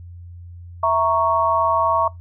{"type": "chord", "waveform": "sine", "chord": "A# diminished", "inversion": "second", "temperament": "equal", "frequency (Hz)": [659.3, 932.3, 1108.7], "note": ["E5", "A#5", "C#6"], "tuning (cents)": [0, 0, 0], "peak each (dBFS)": [-20, -20, -18], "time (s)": [0.83, 2.08], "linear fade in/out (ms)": 5, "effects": ["noise-tail reverb RT60 0.2 s tail -23 dB re dry", "added 87 Hz sine -35 dBFS peak until 2.2 s"]}